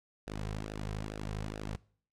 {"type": "tone with flanger", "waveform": "sawtooth", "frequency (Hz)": 52.4, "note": "G#1", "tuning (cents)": 16, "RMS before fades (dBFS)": -39, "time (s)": [0.27, 1.76], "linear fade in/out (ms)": 0, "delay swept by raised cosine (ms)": [0.91, 3.51], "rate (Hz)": 2.3, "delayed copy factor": -0.75, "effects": ["noise-tail reverb RT60 0.5 s tail -22 dB re dry", "low-pass 9000 Hz 12 dB/octave"]}